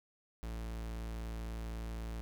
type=tone; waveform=45% pulse; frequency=56.1 Hz; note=A1; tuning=34 cents sharp; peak=-39 dBFS; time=0.43-2.21 s; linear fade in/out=0 ms; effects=none